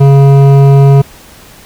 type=tone with hard clipping; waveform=sine; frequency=138.59 Hz; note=C#3; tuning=in tune; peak=-3 dBFS; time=0-1.02 s; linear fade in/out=10 ms; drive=12 dB; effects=pink hiss -36 dBFS RMS until 1.65 s